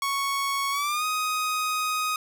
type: tone with pitch glide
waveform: sawtooth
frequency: 1108.7 to 1251.7 Hz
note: C#6 to D#6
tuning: 0 to +10 cents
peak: -21 dBFS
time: 0.02-2.16 s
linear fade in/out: 2 ms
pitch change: +210 cents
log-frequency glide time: 0.71-1.05 s
effects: none